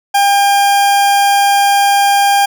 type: tone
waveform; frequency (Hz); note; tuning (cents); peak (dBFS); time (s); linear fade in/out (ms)
40% pulse; 802; G5; +39; -7; 0.14-2.46; 10
effects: none